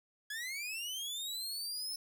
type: linear sweep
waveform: sawtooth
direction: up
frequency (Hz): 1661.2 to 5310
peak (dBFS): -35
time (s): 0.3-1.96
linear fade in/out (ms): 5
effects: none